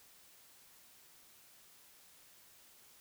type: silence
effects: white hiss -62 dBFS RMS until 3 s